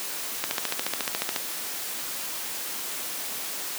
click train, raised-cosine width 0.2 ms, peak -8 dBFS, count 14, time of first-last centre 0.44-1.362 s, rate 14.1 Hz, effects white hiss -33 dBFS RMS until 3.78 s + high-pass 200 Hz 12 dB/octave

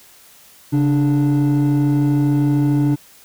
triangle tone pair together, 138.59 / 293.7 Hz, C#3 / D4, 0 / 0 cents, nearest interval octave + minor second, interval 1300 cents, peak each -13 dBFS, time 0.72-2.96 s, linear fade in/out 20 ms, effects tanh soft clip ceiling -7 dBFS + white hiss -47 dBFS RMS until 3.24 s

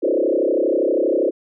sine tone with frequency modulation, 440 Hz, A4, in tune, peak -15 dBFS, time 0.02-1.31 s, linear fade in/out 20 ms, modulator 32.5 Hz, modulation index 3.9, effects none

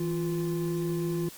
triangle tone pair together, 164.1 / 347.7 Hz, E3 / F4, -8 / -8 cents, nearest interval octave + minor second, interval 1300 cents, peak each -28 dBFS, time 0-1.29 s, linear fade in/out 5 ms, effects white hiss -47 dBFS RMS until 1.37 s + Opus 48 kbps

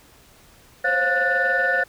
sine tone cluster, 521 / 542 / 705 / 1470 / 1775 Hz, C5 / C#5 / F5 / F#6 / A6, -7 / -39 / +16 / -12 / +15 cents, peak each -27 / -27 / -26 / -21 / -21 dBFS, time 0.84-1.84 s, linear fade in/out 10 ms, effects tanh soft clip ceiling -10 dBFS + pink hiss -52 dBFS RMS until 1.88 s

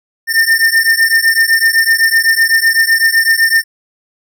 square beating tone pair, 1804 / 1811.9 Hz, A6 / A#6, +43 / -50 cents, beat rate 7.9 Hz, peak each -12 dBFS, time 0.27-3.64 s, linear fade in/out 50 ms, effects none

